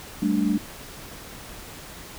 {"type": "chord", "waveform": "sine", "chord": "G suspended second", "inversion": "none", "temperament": "equal", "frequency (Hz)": [196, 220, 293.7], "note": ["G3", "A3", "D4"], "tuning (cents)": [0, 0, 0], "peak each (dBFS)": -24, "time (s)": [0.22, 0.58], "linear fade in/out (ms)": 5, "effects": ["pink hiss -41 dBFS RMS until 2.18 s"]}